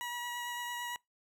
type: tone with vibrato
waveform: 20% pulse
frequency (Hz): 964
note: B5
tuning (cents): -42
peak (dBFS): -32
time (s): 0.01-0.96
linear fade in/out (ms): 0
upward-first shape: triangle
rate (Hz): 8.9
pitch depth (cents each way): 13
effects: noise-tail reverb RT60 0.2 s tail -25 dB re dry